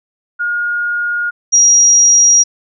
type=tone pair in turn; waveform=sine; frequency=1429 / 5716 Hz; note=F6 / F8; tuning=+39 / +39 cents; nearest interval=2 octaves; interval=2400 cents; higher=second; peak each=-14 / -5 dBFS; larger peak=second; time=0.39-1.31 / 1.52-2.44 s; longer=neither; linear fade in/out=20 ms; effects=none